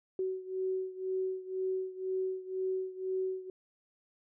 sine beating tone pair, 375.1 / 377.1 Hz, F#4 / F#4, +24 / +33 cents, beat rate 2 Hz, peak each -34 / -37 dBFS, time 0.19-3.5 s, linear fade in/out 2 ms, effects none

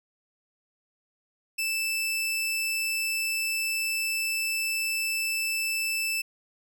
sawtooth tone, 2641 Hz, E7, 3 cents sharp, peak -23 dBFS, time 1.58-6.22 s, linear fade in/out 10 ms, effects none

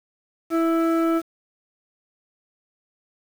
sine tone with frequency modulation, 329.6 Hz, E4, in tune, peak -16 dBFS, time 0.5-1.22 s, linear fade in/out 50 ms, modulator 990 Hz, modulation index 0.7, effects tanh soft clip ceiling -15 dBFS + 7-bit

